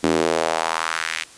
square tone with high-pass filter sweep, 40.66 Hz, E1, 23 cents flat, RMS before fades -22 dBFS, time 0.03-1.24 s, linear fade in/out 10 ms, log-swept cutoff 280 to 2300 Hz, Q 2, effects white hiss -45 dBFS RMS until 1.37 s + resampled to 22050 Hz

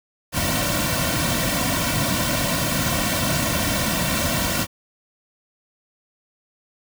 pink noise with comb filter, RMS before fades -22 dBFS, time 0.32-4.67 s, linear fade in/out 50 ms, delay 2.4 ms, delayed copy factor -1, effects none

